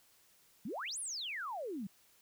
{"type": "exponential two-way sweep", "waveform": "sine", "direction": "up then down", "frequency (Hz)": [179.2, 11000, 179.2], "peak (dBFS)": -38, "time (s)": [0.65, 1.87], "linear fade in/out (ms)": 5, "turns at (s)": 0.99, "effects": ["white hiss -67 dBFS RMS until 2.21 s"]}